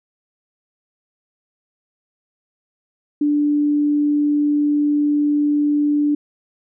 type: tone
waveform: sine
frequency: 293.7 Hz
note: D4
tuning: in tune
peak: -14 dBFS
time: 3.21-6.15 s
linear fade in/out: 5 ms
effects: none